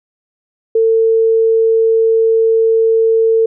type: tone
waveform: sine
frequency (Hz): 450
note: A4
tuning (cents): +39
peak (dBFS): -8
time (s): 0.75-3.46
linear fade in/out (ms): 5
effects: none